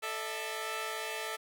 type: chord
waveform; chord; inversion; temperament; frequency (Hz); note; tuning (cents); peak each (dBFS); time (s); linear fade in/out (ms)
10% pulse; A suspended fourth; none; equal with one note detuned; 440 / 602.4 / 659.3; A4 / D5 / E5; 0 / +44 / 0; -30 / -34 / -32; 0.02-1.37; 20
effects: none